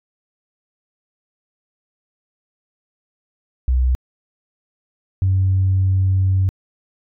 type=tone pair in turn; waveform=sine; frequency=63.3 / 94.84 Hz; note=B1 / F#2; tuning=+43 / +43 cents; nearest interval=perfect fifth; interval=700 cents; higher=second; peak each=-12 dBFS; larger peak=neither; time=3.68-3.95 / 5.22-6.49 s; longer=second; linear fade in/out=0 ms; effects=tanh soft clip ceiling -9 dBFS